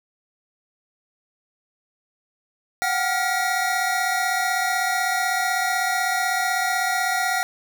square tone cluster, 729 / 765 / 1408 / 1925 Hz, F#5 / G5 / F6 / B6, -26 / -42 / +14 / -45 cents, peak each -27 dBFS, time 2.82-7.43 s, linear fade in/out 0 ms, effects none

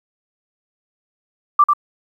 sine tone with echo, 1174.7 Hz, D6, in tune, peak -7 dBFS, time 1.59-1.64 s, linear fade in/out 5 ms, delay 95 ms, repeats 1, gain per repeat -4 dB, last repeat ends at 1.735 s, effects 8-bit

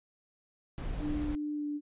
brown noise, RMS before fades -36 dBFS, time 0.78-1.35 s, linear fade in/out 0 ms
sine tone with pitch glide, 297.6 to 293.8 Hz, D4 to D4, +23 to +1 cents, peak -32 dBFS, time 0.99-1.81 s, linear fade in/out 50 ms, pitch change -22 cents, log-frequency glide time 1.53-1.66 s
effects resampled to 8000 Hz

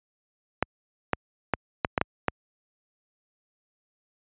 clicks, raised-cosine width 0.5 ms, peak -6 dBFS, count 7, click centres 0.626 / 1.133 / 1.537 / 1.848 / 1.978 / 2.014 / 2.283 s, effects high-pass 60 Hz 12 dB/octave + resampled to 8000 Hz

